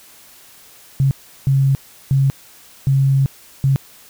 sine tone bursts at uneven times, 136 Hz, C#3, 33 cents flat, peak -11 dBFS, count 5, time 1-1.11 / 1.47-1.75 / 2.11-2.3 / 2.87-3.26 / 3.64-3.76 s, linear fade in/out 0 ms, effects white hiss -45 dBFS RMS until 4.09 s

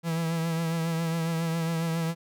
45% pulse tone with vibrato, 164.81 Hz, E3, in tune, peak -26 dBFS, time 0.03-2.15 s, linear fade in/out 50 ms, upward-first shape triangle, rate 7.3 Hz, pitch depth 41 cents each way, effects none

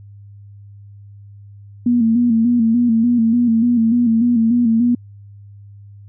sine tone with vibrato, 233.5 Hz, A#3, 3 cents sharp, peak -11 dBFS, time 1.86-4.95 s, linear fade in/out 5 ms, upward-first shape square, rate 3.4 Hz, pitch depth 59 cents each way, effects added 101 Hz sine -37 dBFS peak until 6.08 s

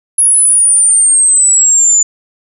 sine exponential sweep, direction down, 10548 to 7000 Hz, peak -5 dBFS, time 0.18-2.03 s, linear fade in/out 5 ms, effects none

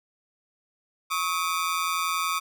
sawtooth ring-modulated tone, 1189 Hz, D6, 21 cents sharp, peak -18 dBFS, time 1.1-2.4 s, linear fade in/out 20 ms, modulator 85.4 Hz, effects none

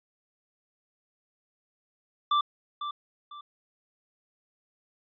square tone with echo, 1174.7 Hz, D6, in tune, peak -22 dBFS, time 2.31-2.41 s, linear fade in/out 5 ms, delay 500 ms, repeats 2, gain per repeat -10 dB, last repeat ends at 3.41 s, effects resampled to 11025 Hz

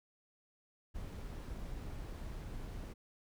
brown noise, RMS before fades -44 dBFS, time 0.94-2.94 s, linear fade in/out 20 ms, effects none

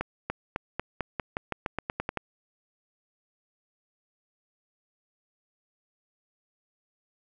accelerating click train, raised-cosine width 0.5 ms, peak -14 dBFS, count 14, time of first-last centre 0.01-2.173 s, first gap 290 ms, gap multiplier 0.9, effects none

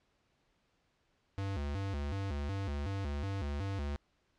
square tone with vibrato, 84 Hz, E2, 33 cents sharp, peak -35 dBFS, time 1.38-3.96 s, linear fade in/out 0 ms, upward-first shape square, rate 2.7 Hz, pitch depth 270 cents each way, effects pink hiss -75 dBFS RMS until 4.38 s + low-pass 5000 Hz 12 dB/octave

